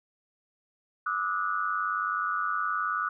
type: tone cluster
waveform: sine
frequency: 1181 / 1280 / 1461 Hz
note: D6 / D#6 / F#6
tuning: +9 / +49 / -22 cents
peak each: -31 dBFS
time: 1.06-3.09 s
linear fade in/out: 5 ms
effects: none